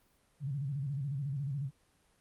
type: tone with vibrato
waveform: sine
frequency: 139.1 Hz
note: C#3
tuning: 6 cents sharp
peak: -33 dBFS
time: 0.4-1.71 s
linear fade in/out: 50 ms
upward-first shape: square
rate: 14 Hz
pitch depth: 100 cents each way
effects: pink hiss -70 dBFS RMS until 2.2 s + Opus 32 kbps